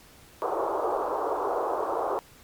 pink band-pass noise, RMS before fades -28 dBFS, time 0.42-2.19 s, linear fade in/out 0 ms, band 360 to 1200 Hz, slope 48 dB/octave, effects pink hiss -53 dBFS RMS until 2.43 s + MP3 96 kbps

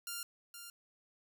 5% pulse tone with echo, 1396.9 Hz, F6, in tune, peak -28 dBFS, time 0.07-0.23 s, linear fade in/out 2 ms, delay 470 ms, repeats 1, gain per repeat -8 dB, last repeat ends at 0.7 s, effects none

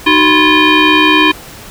sine tone with frequency modulation, 1064 Hz, C6, 29 cents sharp, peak -5 dBFS, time 0.06-1.32 s, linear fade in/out 10 ms, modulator 686 Hz, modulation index 3.2, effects pink hiss -32 dBFS RMS until 1.7 s

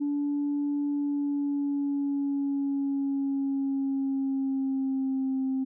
sine tone with pitch glide, 288.3 to 264.4 Hz, D4 to C4, -32 to +18 cents, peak -24 dBFS, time 0-5.65 s, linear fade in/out 20 ms, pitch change -150 cents, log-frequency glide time 0.88-5.44 s, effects tanh soft clip ceiling -22 dBFS

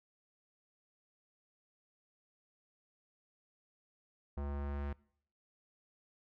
square tone with low-pass filter sweep, 71.1 Hz, C#2, 45 cents sharp, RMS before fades -39 dBFS, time 4.37-4.93 s, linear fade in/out 5 ms, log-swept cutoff 1000 to 1900 Hz, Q 1.1, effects noise-tail reverb RT60 0.6 s tail -23 dB re dry

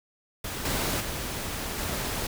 pink noise with level steps, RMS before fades -34 / -28 / -33 / -31 dBFS, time 0.44-2.27 s, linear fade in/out 5 ms, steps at 0.65 / 1 / 1.78 s, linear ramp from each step 5 ms, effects none

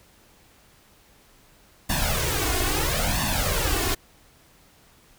pink noise with flanger, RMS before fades -24 dBFS, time 1.89-3.95 s, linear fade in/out 10 ms, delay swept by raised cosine 1.1 to 2.8 ms, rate 0.75 Hz, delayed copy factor +0.85, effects pink hiss -56 dBFS RMS until 5.18 s

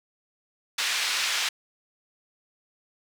pink band-pass noise, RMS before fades -27 dBFS, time 0.78-1.49 s, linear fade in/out 5 ms, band 1900 to 5800 Hz, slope 12 dB/octave, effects none

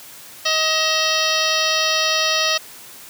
harmonic tone with a mistuned harmonic, 631 Hz, D#5, 24 cents sharp, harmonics 1 / 2 / 3 / 4 / 5 / 6 / 7 / 8 / 9, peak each -25 / -25 / -25 / -25 / -25 / -25 / -25 / -25 / -25 dBFS, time 0.45-2.58 s, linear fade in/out 10 ms, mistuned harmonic 4, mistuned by +90 cents, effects white hiss -40 dBFS RMS until 3.09 s + high-pass 80 Hz 12 dB/octave

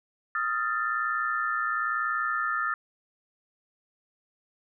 sine tone cluster, 1253 / 1374 / 1769 Hz, D#6 / F6 / A6, +12 / -29 / +9 cents, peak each -30 dBFS, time 0.35-2.74 s, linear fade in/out 2 ms, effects none

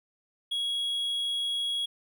triangle tone, 3322 Hz, G#7, in tune, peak -26 dBFS, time 0.51-1.86 s, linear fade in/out 10 ms, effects none

